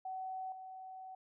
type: tone with level steps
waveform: sine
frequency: 754 Hz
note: F#5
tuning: 32 cents sharp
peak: -39 / -46 dBFS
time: 0.05-1.15 s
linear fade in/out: 5 ms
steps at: 0.52 s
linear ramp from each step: 2 ms
effects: none